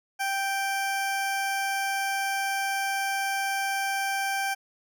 20% pulse tone, 784 Hz, G5, in tune, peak -21 dBFS, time 0.19-4.55 s, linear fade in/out 20 ms, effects none

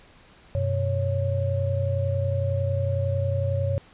sine tone cluster, 95.3 / 126.3 / 554 Hz, G2 / B2 / C#5, -48 / +39 / -1 cents, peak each -24 / -28 / -28 dBFS, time 0.55-3.78 s, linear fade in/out 0 ms, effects pink hiss -53 dBFS RMS until 3.93 s + resampled to 8000 Hz

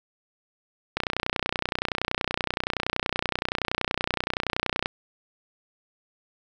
click train, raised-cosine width 0.3 ms, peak -8 dBFS, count 120, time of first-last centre 0.97-4.859 s, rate 30.6 Hz, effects none

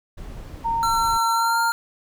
brown noise, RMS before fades -35 dBFS, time 0.17-1.18 s, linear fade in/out 10 ms
sine tone, 919 Hz, A#5, 25 cents flat, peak -20 dBFS, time 0.64-1.72 s, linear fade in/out 20 ms
square tone with pitch glide, 1354 to 1399.3 Hz, E6 to F6, +46 to +3 cents, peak -22 dBFS, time 0.83-1.72 s, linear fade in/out 0 ms, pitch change +57 cents, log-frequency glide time 1.33-1.59 s
effects none

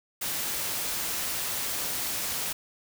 white noise, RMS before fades -31 dBFS, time 0.21-2.53 s, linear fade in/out 10 ms, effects none

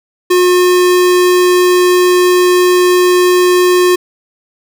square tone, 360.3 Hz, F#4, 46 cents flat, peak -7 dBFS, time 0.3-3.96 s, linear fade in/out 10 ms, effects none

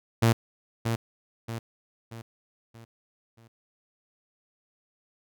sawtooth tone with echo, 114.8 Hz, A#2, 26 cents flat, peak -14 dBFS, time 0.22-0.33 s, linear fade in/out 10 ms, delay 630 ms, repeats 5, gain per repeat -7 dB, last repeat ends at 3.48 s, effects none

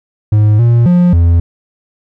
triangle tone with pitch steps, 106 / 118.3 / 176.9 / 84.8 Hz, G#2 / A#2 / F3 / E2, +36 / +26 / +23 / +50 cents, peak -3 dBFS, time 0.32-1.4 s, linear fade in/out 5 ms, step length 270 ms, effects none

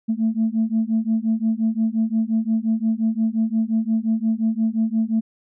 sine beating tone pair, 220 / 225.7 Hz, A3 / A3, 0 / +44 cents, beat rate 5.7 Hz, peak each -20 dBFS, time 0.08-5.21 s, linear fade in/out 20 ms, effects tanh soft clip ceiling -12 dBFS

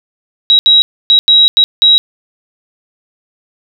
sine tone bursts at uneven times, 3849 Hz, B7, 45 cents flat, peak -3 dBFS, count 6, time 0.5-0.59 / 0.66-0.82 / 1.1-1.19 / 1.28-1.48 / 1.57-1.64 / 1.82-1.98 s, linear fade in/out 0 ms, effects none

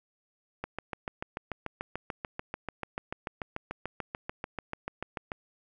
click train, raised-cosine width 0.5 ms, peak -19 dBFS, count 33, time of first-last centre 0.64-5.318 s, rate 6.84 Hz, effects none

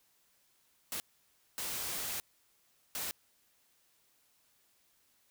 white noise bursts at uneven times, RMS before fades -38 dBFS, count 3, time 0.92-1 / 1.58-2.2 / 2.95-3.11 s, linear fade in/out 0 ms, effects white hiss -71 dBFS RMS until 5.3 s

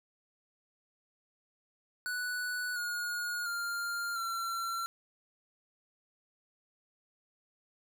square tone with pitch steps, 1480 / 1438.7 / 1398.5 / 1359.5 Hz, F#6 / F#6 / F6 / F6, 0 / -49 / +2 / -47 cents, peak -34 dBFS, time 2.06-4.86 s, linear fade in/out 0 ms, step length 700 ms, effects none

